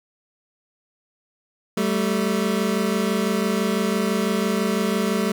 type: tone pair together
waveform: 25% pulse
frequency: 194.02 / 220 Hz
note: G3 / A3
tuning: -18 / 0 cents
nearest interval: major second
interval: 218 cents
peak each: -19 / -19 dBFS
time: 1.77-5.32 s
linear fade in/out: 5 ms
effects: none